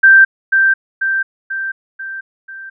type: tone with echo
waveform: sine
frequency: 1568 Hz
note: G6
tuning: in tune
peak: -3 dBFS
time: 0.03-0.25 s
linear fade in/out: 10 ms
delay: 490 ms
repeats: 5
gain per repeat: -5 dB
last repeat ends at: 2.7 s
effects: none